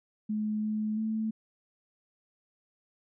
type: tone with pitch steps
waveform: sine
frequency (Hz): 213.4 / 214.6 / 219.5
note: G#3 / A3 / A3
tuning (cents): +47 / -43 / -4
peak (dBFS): -28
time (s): 0.29-1.31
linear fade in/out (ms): 10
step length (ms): 340
effects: none